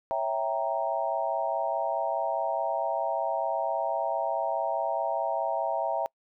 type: chord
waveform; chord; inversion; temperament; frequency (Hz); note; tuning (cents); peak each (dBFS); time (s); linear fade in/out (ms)
sine; C# diminished seventh; none; equal; 554.4 / 659.3 / 784 / 932.3; C#5 / E5 / G5 / Bb5; 0 / 0 / 0 / 0; -34 / -29 / -32 / -32; 0.11-6.06; 0
effects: noise-tail reverb RT60 0.1 s tail -26 dB re dry